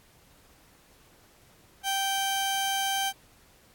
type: tone pair together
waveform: sawtooth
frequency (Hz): 781 / 1562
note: G5 / G6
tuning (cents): -7 / -7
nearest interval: octave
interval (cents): 1200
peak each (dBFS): -24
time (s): 1.83-3.13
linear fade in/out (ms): 50
effects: pink hiss -59 dBFS RMS until 3.74 s + AAC 64 kbps